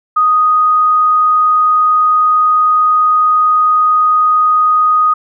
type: tone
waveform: sine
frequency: 1244.5 Hz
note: D#6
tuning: in tune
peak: -7 dBFS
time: 0.16-5.14 s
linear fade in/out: 10 ms
effects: none